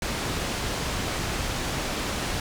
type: low-pass noise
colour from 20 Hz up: pink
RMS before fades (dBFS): -29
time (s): 0.02-2.4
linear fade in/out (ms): 2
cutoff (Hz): 7700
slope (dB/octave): 12
effects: none